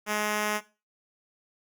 5% pulse tone, 210.8 Hz, G#3, 26 cents sharp, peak -15 dBFS, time 0.06-0.61 s, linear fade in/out 50 ms, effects noise-tail reverb RT60 0.3 s tail -17 dB re dry + Opus 48 kbps

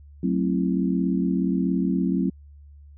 sine chord, F# half-diminished seventh, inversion none, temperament just, 185 / 222 / 266.4 / 333 Hz, F#3 / A3 / C4 / E4, 0 / +16 / +31 / +18 cents, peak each -23 / -29 / -25 / -29 dBFS, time 0.23-2.3 s, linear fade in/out 5 ms, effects added 72 Hz sine -44 dBFS peak until 2.97 s

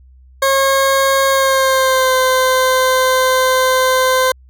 20% pulse tone with pitch glide, 542 to 516 Hz, C#5 to C5, -39 to -24 cents, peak -6 dBFS, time 0.42-4.32 s, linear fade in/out 5 ms, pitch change -85 cents, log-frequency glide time 1.29-2.14 s, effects added 64 Hz sine -41 dBFS peak until 4.49 s

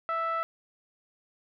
10% pulse tone with low-pass filter, 659.3 Hz, E5, in tune, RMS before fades -30 dBFS, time 0.09-0.43 s, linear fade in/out 0 ms, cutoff 1300 Hz, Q 3, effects none

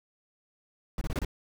brown noise bursts, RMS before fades -30 dBFS, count 5, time 0.98-1.249 s, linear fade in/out 2 ms, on 33 ms, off 26 ms, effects none

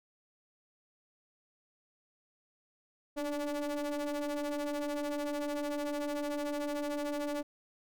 square ring-modulated tone, 144.1 Hz, D3, 33 cents flat, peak -31 dBFS, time 3.16-7.43 s, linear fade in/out 20 ms, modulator 439 Hz, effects none

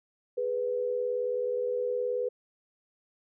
sine tone pair together, 415 / 494 Hz, G#4 / B4, -1 / 0 cents, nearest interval minor third, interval 301 cents, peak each -34 / -28 dBFS, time 0.37-2.29 s, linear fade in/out 10 ms, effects none

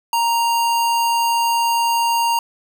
square tone, 932.3 Hz, A#5, in tune, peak -16 dBFS, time 0.13-2.39 s, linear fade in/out 2 ms, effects none

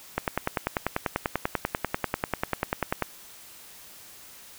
click train, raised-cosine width 0.5 ms, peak -9 dBFS, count 30, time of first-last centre 0.18-3.023 s, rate 10.2 Hz, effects white hiss -48 dBFS RMS until 4.58 s

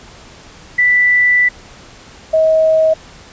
sine tone pair in turn, 1975.5 / 636.1 Hz, B6 / D#5, 0 / +38 cents, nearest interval octave + minor sixth, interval 1962 cents, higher first, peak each -8 dBFS, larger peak neither, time 0.78-1.49 / 2.33-2.94 s, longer first, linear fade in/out 10 ms, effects pink hiss -39 dBFS RMS until 3.32 s + resampled to 16000 Hz

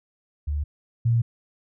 sine tone pair in turn, 73.42 / 116.77 Hz, D2 / A#2, 0 / +3 cents, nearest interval minor sixth, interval 803 cents, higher second, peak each -23 / -17 dBFS, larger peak second, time 0.47-0.64 / 1.05-1.22 s, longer neither, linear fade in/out 10 ms, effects none

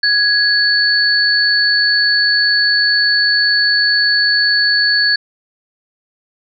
sine tone pair together, 1666 / 4451 Hz, G#6 / C#8, +5 / +6 cents, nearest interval octave + perfect fourth, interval 1701 cents, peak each -13 dBFS, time 0.03-5.16 s, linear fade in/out 5 ms, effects none

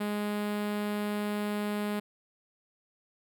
sawtooth tone with notch filter, 207.7 Hz, G#3, in tune, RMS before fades -32 dBFS, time 0-2 s, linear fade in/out 10 ms, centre 6100 Hz, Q 1.1, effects none

